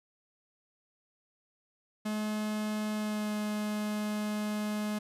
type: tone with pitch glide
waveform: 45% pulse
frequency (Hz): 213.1 to 210.8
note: G#3 to G#3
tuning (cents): +45 to +26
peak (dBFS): -31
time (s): 2.05-4.99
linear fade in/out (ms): 10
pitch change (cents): -19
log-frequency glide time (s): 2.95-3.34
effects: resampled to 32000 Hz